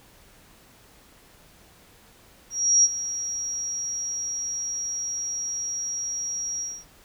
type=tone with ADSR envelope; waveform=sine; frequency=5670 Hz; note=F8; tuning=25 cents sharp; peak=-13 dBFS; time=2.5-6.85 s; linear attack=340 ms; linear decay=36 ms; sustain=-14 dB; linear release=240 ms; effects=pink hiss -54 dBFS RMS until 7.04 s